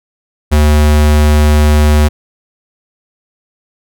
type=tone; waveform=square; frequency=75 Hz; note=D2; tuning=37 cents sharp; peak=-6 dBFS; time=0.51-2.09 s; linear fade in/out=20 ms; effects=none

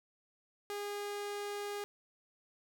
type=tone; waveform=sawtooth; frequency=409.1 Hz; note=G#4; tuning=26 cents flat; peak=-34 dBFS; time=0.7-1.84 s; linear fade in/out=0 ms; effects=none

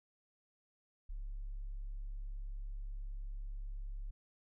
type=tone; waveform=sine; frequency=34.65 Hz; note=C#1; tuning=in tune; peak=-38 dBFS; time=1.09-4.11 s; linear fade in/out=10 ms; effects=tanh soft clip ceiling -37 dBFS

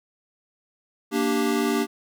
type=chord; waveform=square; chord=G minor; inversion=first; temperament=equal; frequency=233.1 / 293.7 / 392 Hz; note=Bb3 / D4 / G4; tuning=0 / 0 / 0 cents; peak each=-26 dBFS; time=1.11-1.87 s; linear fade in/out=50 ms; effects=none

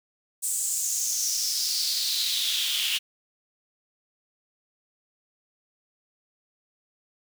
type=noise with high-pass filter sweep; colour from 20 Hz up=pink; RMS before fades=-27 dBFS; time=0.42-2.99 s; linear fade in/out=20 ms; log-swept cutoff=8300 to 2900 Hz; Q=4.7; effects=none

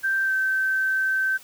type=tone with pitch glide; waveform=sine; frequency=1568 to 1546.4 Hz; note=G6 to G6; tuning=0 to -24 cents; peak=-20 dBFS; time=0.03-1.38 s; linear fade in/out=20 ms; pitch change=-24 cents; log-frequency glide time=0.24-0.32 s; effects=white hiss -48 dBFS RMS until 1.43 s

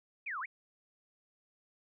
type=exponential two-way sweep; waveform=sine; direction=down then up; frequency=2588 to 994 to 2481 Hz; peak=-36 dBFS; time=0.26-0.46 s; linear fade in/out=10 ms; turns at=0.4 s; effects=none

